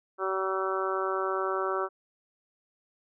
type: harmonic tone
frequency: 190.4 Hz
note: F#3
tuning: 50 cents sharp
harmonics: 2 / 3 / 4 / 5 / 6 / 7 / 8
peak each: -31 / -35 / -38 / -38 / -34 / -33 / -42 dBFS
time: 0.18-1.89 s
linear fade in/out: 50 ms
effects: none